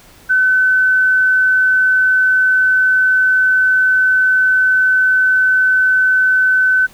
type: tone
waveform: sine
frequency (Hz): 1516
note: F#6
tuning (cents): +42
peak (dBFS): -9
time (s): 0.29-6.87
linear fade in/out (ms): 20
effects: pink hiss -44 dBFS RMS until 6.93 s